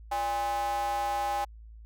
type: tone with high-pass filter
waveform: square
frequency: 116.3 Hz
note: A#2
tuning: 4 cents flat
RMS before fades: -30 dBFS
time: 0.11-1.45 s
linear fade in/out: 10 ms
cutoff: 770 Hz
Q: 8.7
effects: added 55 Hz sine -45 dBFS peak until 1.85 s